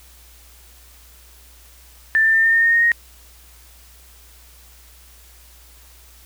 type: tone with pitch steps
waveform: sine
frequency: 1774 / 1787.4 / 1800.8 / 1814.4 / 1828.1 / 1841.9 / 1855.8 / 1869.7 Hz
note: A6 / A6 / A6 / A#6 / A#6 / A#6 / A#6 / A#6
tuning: +14 / +27 / +40 / -47 / -34 / -21 / -8 / +5 cents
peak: -12 dBFS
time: 2.15-2.918 s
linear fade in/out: 0 ms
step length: 96 ms
effects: added 60 Hz sine -47 dBFS peak until 6.25 s + white hiss -49 dBFS RMS until 6.25 s